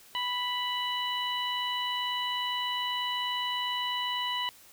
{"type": "harmonic tone", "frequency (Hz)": 987.8, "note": "B5", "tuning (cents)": 0, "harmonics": [1, 2, 3, 4], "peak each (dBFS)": [-33, -37, -32, -40], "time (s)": [0.15, 4.49], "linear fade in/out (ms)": 0, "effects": ["white hiss -55 dBFS RMS until 4.72 s"]}